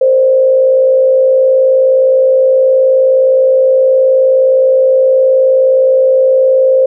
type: tone with frequency modulation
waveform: sine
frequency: 524 Hz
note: C5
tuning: 2 cents sharp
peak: -5 dBFS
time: 0.01-6.86 s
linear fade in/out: 5 ms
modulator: 59.2 Hz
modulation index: 0.46
effects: none